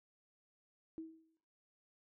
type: tone with exponential decay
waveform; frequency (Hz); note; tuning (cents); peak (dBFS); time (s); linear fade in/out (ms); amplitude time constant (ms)
sine; 322.5; E4; -38; -40; 0.98-1.37; 0; 84
effects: noise-tail reverb RT60 0.6 s tail -17 dB re dry